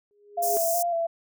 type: tone with exponential growth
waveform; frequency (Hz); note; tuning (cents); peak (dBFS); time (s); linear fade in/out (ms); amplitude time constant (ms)
sine; 411.3; G#4; -17; -25; 0.11-0.57; 0; 100
type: tone with vibrato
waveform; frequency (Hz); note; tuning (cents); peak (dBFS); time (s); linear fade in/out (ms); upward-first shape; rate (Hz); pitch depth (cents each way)
sine; 681; F5; -44; -23; 0.37-1.07; 10; square; 2.7; 29
type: high-pass noise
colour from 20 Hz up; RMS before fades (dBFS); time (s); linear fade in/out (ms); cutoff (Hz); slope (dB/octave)
white; -29; 0.42-0.83; 10; 5500; 48
effects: none